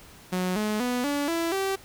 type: tone with pitch steps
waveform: sawtooth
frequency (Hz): 182.9 / 212.5 / 247 / 287 / 333.5 / 387.6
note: F#3 / G#3 / B3 / D4 / E4 / G4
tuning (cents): -20 / +40 / 0 / -40 / +20 / -20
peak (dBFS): -21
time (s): 0.32-1.76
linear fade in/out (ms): 10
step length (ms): 240
effects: pink hiss -50 dBFS RMS until 1.84 s